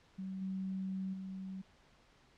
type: tone with level steps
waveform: sine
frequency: 190 Hz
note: F#3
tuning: 46 cents sharp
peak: -39 / -36 / -41 dBFS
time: 0.18-1.62 s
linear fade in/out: 10 ms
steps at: 0.41 / 1.13 s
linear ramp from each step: 10 ms
effects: pink hiss -66 dBFS RMS until 2.37 s + low-pass 5000 Hz 12 dB/octave